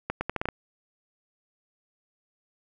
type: accelerating click train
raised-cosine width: 0.5 ms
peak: -13 dBFS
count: 7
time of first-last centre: 0.1-0.487 s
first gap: 110 ms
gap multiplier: 0.78
effects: none